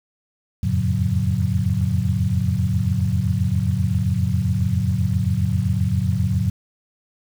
sine tone cluster, 85.1 / 92.6 / 110.9 / 138.9 / 182.5 Hz, F2 / F#2 / A2 / C#3 / F#3, -44 / +2 / +14 / +4 / -24 cents, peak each -26 / -23 / -22 / -25 / -24 dBFS, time 0.63-6.5 s, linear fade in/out 5 ms, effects 7-bit

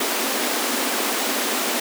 pink high-pass noise, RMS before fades -23 dBFS, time 0-1.8 s, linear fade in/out 5 ms, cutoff 220 Hz, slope 96 dB/octave, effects none

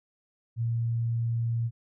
sine tone, 116.2 Hz, A#2, 5 cents flat, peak -25 dBFS, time 0.56-1.71 s, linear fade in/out 50 ms, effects none

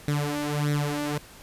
sawtooth tone with flanger, 146.83 Hz, D3, in tune, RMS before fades -27 dBFS, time 0.08-1.18 s, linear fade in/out 2 ms, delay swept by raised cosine 0.51 to 3.41 ms, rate 1.6 Hz, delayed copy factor +0.75, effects pink hiss -48 dBFS RMS until 1.42 s + resampled to 32000 Hz

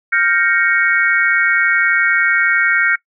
sine chord, G half-diminished seventh, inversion third, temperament equal, 1396.9 / 1568 / 1864.7 / 2217 Hz, F6 / G6 / Bb6 / Db7, 0 / 0 / 0 / 0 cents, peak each -17 dBFS, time 0.12-2.96 s, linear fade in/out 10 ms, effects noise-tail reverb RT60 0.1 s tail -22 dB re dry

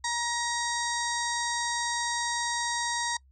harmonic tone with a mistuned harmonic, 945 Hz, A#5, 23 cents sharp, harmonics 1 / 2 / 4 / 5 / 6 / 7 / 8 / 9, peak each -31 / -34 / -37 / -38 / -39 / -39 / -40 / -41 dBFS, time 0.04-3.17 s, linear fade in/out 5 ms, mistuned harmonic 5, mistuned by -27 cents, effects noise-tail reverb RT60 0.1 s tail -24 dB re dry + added 66 Hz sine -56 dBFS peak until 3.31 s

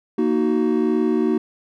triangle chord, D# minor, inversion second, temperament just, 233.3 / 311.1 / 373.4 Hz, A#3 / D#4 / F#4, +2 / 0 / +16 cents, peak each -19 dBFS, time 0.18-1.38 s, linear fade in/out 5 ms, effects none

